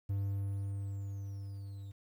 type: tone with level ramp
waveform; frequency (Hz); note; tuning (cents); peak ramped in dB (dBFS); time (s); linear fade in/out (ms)
triangle; 99.1; G2; +19; -29 to -41; 0.09-1.92; 10
effects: 11-bit